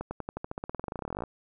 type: accelerating click train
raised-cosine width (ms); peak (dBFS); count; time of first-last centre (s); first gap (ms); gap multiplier
1; -20; 28; 0.01-1.237; 100; 0.93
effects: none